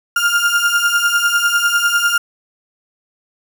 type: beating tone pair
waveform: 35% pulse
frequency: 1400 / 1410 Hz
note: F6 / F6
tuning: +4 / +16 cents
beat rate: 10 Hz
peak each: -14 dBFS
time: 0.16-2.18 s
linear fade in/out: 5 ms
effects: none